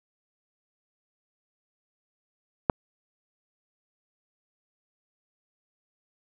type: click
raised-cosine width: 1 ms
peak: -5 dBFS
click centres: 2.698 s
effects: none